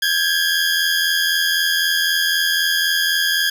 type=tone pair together; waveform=20% pulse; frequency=1600 / 1683.9 Hz; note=G6 / G#6; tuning=+35 / +23 cents; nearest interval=minor second; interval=88 cents; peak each=-14 dBFS; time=0.02-3.5 s; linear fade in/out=5 ms; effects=none